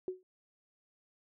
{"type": "tone with exponential decay", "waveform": "sine", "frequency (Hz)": 370, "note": "F#4", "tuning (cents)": 0, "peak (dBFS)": -30, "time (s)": [0.08, 0.23], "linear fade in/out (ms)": 1, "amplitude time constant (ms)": 32, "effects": []}